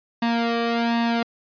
sawtooth tone with flanger, 233.1 Hz, A#3, in tune, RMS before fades -22 dBFS, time 0.22-1.23 s, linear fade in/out 5 ms, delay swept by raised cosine 1.1 to 1.66 ms, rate 1.3 Hz, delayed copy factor +0.8, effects resampled to 11025 Hz

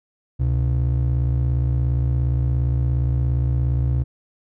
triangle ring-modulated tone, 98 Hz, G2, in tune, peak -12 dBFS, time 0.39-4.04 s, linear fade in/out 20 ms, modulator 28.6 Hz, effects none

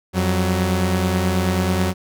sawtooth tone pair together, 88.75 / 186.7 Hz, F2 / F#3, +28 / +16 cents, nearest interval octave + minor second, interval 1288 cents, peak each -16 dBFS, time 0.13-1.94 s, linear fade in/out 50 ms, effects none

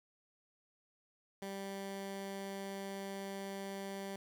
15% pulse tone, 196 Hz, G3, in tune, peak -35 dBFS, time 1.42-4.16 s, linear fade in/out 2 ms, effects none

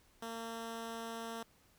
10% pulse tone, 228.3 Hz, A#3, 36 cents flat, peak -33 dBFS, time 0.22-1.43 s, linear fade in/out 5 ms, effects pink hiss -68 dBFS RMS until 1.78 s

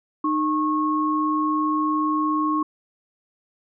sine tone pair together, 306.2 / 1092.5 Hz, D#4 / C#6, -28 / -26 cents, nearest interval octave + minor seventh, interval 2202 cents, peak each -22 dBFS, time 0.24-2.63 s, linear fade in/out 5 ms, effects none

